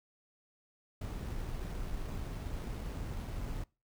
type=noise with sample-and-hold; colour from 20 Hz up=brown; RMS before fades=-39 dBFS; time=1.01-3.64 s; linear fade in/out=5 ms; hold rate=7350 Hz; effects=noise-tail reverb RT60 0.3 s tail -24 dB re dry